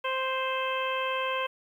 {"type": "harmonic tone", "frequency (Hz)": 523.3, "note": "C5", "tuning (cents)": 0, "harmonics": [1, 2, 3, 4, 5, 6], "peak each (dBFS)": [-32, -31, -37, -40, -35, -38], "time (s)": [0.04, 1.47], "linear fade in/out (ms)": 10, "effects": ["10-bit"]}